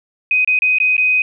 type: tone with dropouts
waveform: sine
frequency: 2507 Hz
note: D#7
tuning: 12 cents sharp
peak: -11 dBFS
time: 0.31-1.22 s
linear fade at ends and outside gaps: 2 ms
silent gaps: 0.447-0.475 / 0.59-0.62 / 0.785-0.801 / 0.967-0.979 s
effects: none